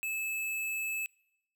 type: tone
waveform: square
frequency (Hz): 2608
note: E7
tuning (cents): -19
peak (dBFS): -33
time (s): 0.03-1.06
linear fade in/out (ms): 0
effects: noise-tail reverb RT60 0.8 s tail -25 dB re dry